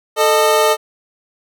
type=tone pair together; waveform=25% pulse; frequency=440.3 / 612.7 Hz; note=A4 / D#5; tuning=+1 / -27 cents; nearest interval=tritone; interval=572 cents; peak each=-10 dBFS; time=0.16-0.77 s; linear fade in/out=50 ms; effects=none